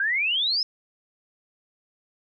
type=exponential sweep; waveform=sine; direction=up; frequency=1550 to 5274 Hz; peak=-21 dBFS; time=0-0.63 s; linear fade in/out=2 ms; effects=none